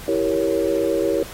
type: chord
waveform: sine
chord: E diminished seventh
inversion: none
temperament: equal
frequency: 329.6 / 392 / 466.2 / 554.4 Hz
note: E4 / G4 / Bb4 / Db5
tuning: 0 / 0 / 0 / 0 cents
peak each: -23 dBFS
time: 0.08-1.23 s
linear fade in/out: 2 ms
effects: pink hiss -38 dBFS RMS until 1.33 s + AAC 48 kbps